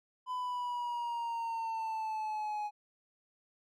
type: exponential sweep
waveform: triangle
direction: down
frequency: 1009 to 833 Hz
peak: -32 dBFS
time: 0.26-2.71 s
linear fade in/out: 50 ms
effects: none